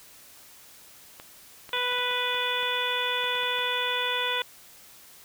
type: clicks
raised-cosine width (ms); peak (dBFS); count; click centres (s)
0.3; -26; 12; 1.199 / 1.692 / 1.77 / 1.923 / 1.986 / 2.112 / 2.345 / 2.63 / 3.241 / 3.353 / 3.434 / 3.588
type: harmonic tone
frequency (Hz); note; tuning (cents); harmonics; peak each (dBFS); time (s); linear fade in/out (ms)
493.9; B4; 0; 1 / 2 / 3 / 4 / 5 / 6 / 7; -34 / -32 / -33 / -35 / -33 / -36 / -30; 1.73-4.42; 2
effects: white hiss -51 dBFS RMS until 5.24 s